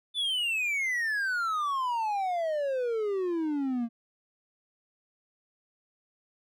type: exponential sweep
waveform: triangle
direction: down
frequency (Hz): 3536 to 227.3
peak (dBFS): -25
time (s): 0.14-3.89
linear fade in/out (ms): 50
effects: none